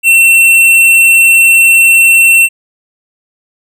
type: tone with hard clipping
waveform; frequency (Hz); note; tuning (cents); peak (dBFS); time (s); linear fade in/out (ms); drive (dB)
sine; 2705; E7; +44; -4; 0.03-2.49; 50; 11
effects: none